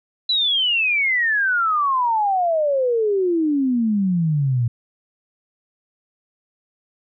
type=exponential sweep; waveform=sine; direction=down; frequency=4014 to 114.8 Hz; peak=-16 dBFS; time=0.29-4.68 s; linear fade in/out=5 ms; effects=none